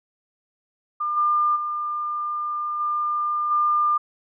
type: tone with level steps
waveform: sine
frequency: 1201 Hz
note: D6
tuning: 38 cents sharp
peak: -22 / -17 / -24 / -21 / -17 dBFS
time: 1-3.98 s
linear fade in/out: 10 ms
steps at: 1.16 / 1.55 / 2.79 / 3.5 s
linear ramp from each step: 20 ms
effects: none